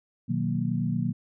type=chord; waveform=sine; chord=B major seventh; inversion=none; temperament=equal; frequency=123.47 / 155.56 / 185 / 233.1 Hz; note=B2 / D#3 / F#3 / A#3; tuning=0 / 0 / 0 / 0 cents; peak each=-30 dBFS; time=0.28-1.13 s; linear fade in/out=20 ms; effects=none